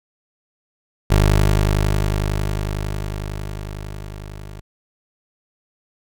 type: tone with level ramp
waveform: 20% pulse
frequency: 51 Hz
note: G#1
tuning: 31 cents flat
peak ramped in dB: -6 to -29 dBFS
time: 1.1-4.61 s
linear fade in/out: 10 ms
effects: none